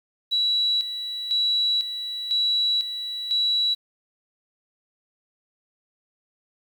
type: tone with tremolo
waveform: sine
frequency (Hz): 3920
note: B7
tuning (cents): -14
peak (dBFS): -19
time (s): 0.31-3.75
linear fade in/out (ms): 20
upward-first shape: square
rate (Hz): 1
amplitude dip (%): 65
effects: 8-bit